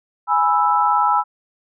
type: chord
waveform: sine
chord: E major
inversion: first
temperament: equal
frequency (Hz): 830.6 / 987.8 / 1318.5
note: G#5 / B5 / E6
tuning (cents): 0 / 0 / 0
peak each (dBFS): -18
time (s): 0.27-1.24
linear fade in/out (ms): 50
effects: none